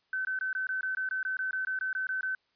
sine tone bursts, 1527 Hz, G6, 46 cents flat, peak -29 dBFS, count 16, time 0.13-2.35 s, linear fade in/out 2 ms, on 120 ms, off 20 ms, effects white hiss -73 dBFS RMS until 2.55 s + resampled to 11025 Hz

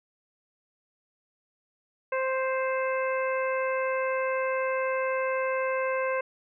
harmonic tone, 524 Hz, C5, 2 cents sharp, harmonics 1 / 2 / 3 / 4 / 5, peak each -27 / -32 / -35 / -37 / -39 dBFS, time 2.12-6.21 s, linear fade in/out 5 ms, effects none

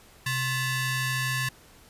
sawtooth ring-modulated tone, 932.3 Hz, A#5, in tune, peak -19 dBFS, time 0.26-1.49 s, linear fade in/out 5 ms, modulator 803 Hz, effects pink hiss -54 dBFS RMS until 1.89 s + resampled to 32000 Hz

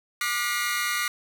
sawtooth tone cluster, 1188 / 1439 / 1935 / 2136 Hz, D6 / F#6 / B6 / C7, +20 / -49 / -36 / +35 cents, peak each -27 dBFS, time 0.21-1.08 s, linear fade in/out 2 ms, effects none

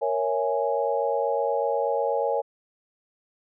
sine chord, A# half-diminished seventh, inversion none, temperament equal, 466.2 / 554.4 / 659.3 / 830.6 Hz, A#4 / C#5 / E5 / G#5, 0 / 0 / 0 / 0 cents, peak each -27 / -26 / -31 / -28 dBFS, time 0.01-2.42 s, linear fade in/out 20 ms, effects none

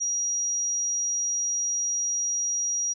sine tone, 5740 Hz, F8, 47 cents sharp, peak -24 dBFS, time 0-2.94 s, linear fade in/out 20 ms, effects none

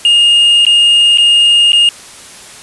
triangle tone with dropouts, 2839 Hz, F7, 28 cents sharp, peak -3 dBFS, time 0.05-1.89 s, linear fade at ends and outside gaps 1 ms, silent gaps 0.651-0.666 / 1.174-1.183 / 1.72-1.731 s, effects white hiss -33 dBFS RMS until 2.62 s + resampled to 24000 Hz

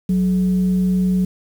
sine tone with frequency modulation, 185 Hz, F#3, in tune, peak -14 dBFS, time 0.09-1.25 s, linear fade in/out 5 ms, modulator 241 Hz, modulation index 0.24, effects 7-bit

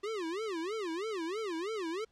square tone with vibrato, 380 Hz, F#4, 46 cents sharp, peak -35 dBFS, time 0.03-2.05 s, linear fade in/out 10 ms, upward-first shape sine, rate 3.1 Hz, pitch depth 290 cents each way, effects pink hiss -72 dBFS RMS until 2.11 s + low-pass 6000 Hz 12 dB/octave

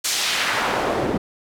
pink noise with band-pass filter sweep, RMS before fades -22 dBFS, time 0.04-1.18 s, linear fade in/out 10 ms, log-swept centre 6800 to 270 Hz, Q 0.93, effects none

